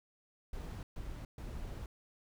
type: noise bursts at uneven times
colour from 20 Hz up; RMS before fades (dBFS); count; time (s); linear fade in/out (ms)
brown; -43; 3; 0.53-0.83 / 0.96-1.25 / 1.38-1.86; 2
effects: none